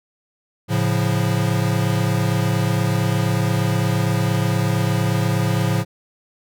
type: chord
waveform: square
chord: A augmented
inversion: none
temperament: equal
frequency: 110 / 138.59 / 174.61 Hz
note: A2 / C#3 / E#3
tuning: 0 / 0 / 0 cents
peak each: -21 / -23 / -23 dBFS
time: 0.68-5.85 s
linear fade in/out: 50 ms
effects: none